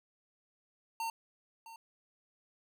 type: tone with echo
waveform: square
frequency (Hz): 910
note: A#5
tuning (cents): -42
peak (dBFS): -35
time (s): 1-1.1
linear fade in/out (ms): 2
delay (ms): 660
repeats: 1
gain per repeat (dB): -14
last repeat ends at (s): 1.76
effects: none

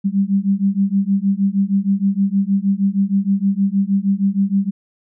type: beating tone pair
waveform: sine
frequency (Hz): 193.8 / 200.2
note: G3 / G3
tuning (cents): -20 / +37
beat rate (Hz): 6.4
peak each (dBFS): -17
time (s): 0.04-4.71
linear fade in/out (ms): 20
effects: none

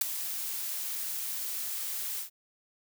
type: noise with ADSR envelope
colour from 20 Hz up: blue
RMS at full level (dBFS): -22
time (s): 0.01-2.3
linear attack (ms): 7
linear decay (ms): 8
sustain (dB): -13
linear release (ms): 110
effects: none

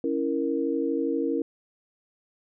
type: chord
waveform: sine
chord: A# diminished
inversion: first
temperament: equal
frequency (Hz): 277.2 / 329.6 / 466.2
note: C#4 / E4 / A#4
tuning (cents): 0 / 0 / 0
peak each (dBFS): -28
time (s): 0.04-1.42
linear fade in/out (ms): 2
effects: none

